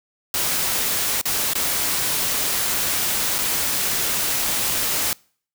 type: noise with dropouts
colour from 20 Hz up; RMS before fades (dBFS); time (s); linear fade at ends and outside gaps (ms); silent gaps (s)
white; -22; 0.34-5.13; 1; 1.213-1.255 / 1.534-1.553 / 3.383-3.387
effects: noise-tail reverb RT60 0.5 s tail -26 dB re dry